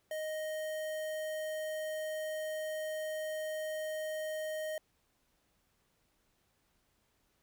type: tone with notch filter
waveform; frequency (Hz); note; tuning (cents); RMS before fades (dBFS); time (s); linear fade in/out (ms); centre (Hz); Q
square; 622.3; D#5; 0; -38; 0.11-4.78; 2; 4700; 1.6
effects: pink hiss -75 dBFS RMS until 7.42 s